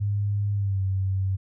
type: tone with pitch glide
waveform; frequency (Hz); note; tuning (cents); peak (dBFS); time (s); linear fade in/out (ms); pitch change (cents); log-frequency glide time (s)
sine; 102 to 95.72; G#2 to G2; -31 to -41; -22; 0-1.37; 20; -110; 0.53-0.82
effects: none